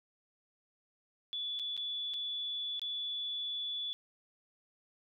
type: tone with dropouts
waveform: sine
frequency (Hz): 3443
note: A7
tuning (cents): -38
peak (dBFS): -35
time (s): 1.33-3.93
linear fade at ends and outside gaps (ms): 0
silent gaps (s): 1.591-1.596 / 1.767-1.776 / 2.137-2.141 / 2.795-2.817
effects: none